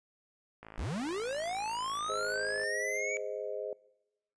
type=click train; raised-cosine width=0.5 ms; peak=-32 dBFS; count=110; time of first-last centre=0.63-2.634 s; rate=54.4 Hz
type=linear sweep; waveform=square; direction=up; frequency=31.67 to 2288 Hz; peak=-34 dBFS; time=0.78-3.17 s; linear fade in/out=0 ms
type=chord; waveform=sine; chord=Ab major; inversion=none; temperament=just; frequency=415.3 / 519.1 / 623 Hz; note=Ab4 / C5 / Eb5; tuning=0 / -14 / +2 cents; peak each=-39 dBFS; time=2.09-3.73 s; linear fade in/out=2 ms
effects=noise-tail reverb RT60 1.0 s tail -23 dB re dry + resampled to 22050 Hz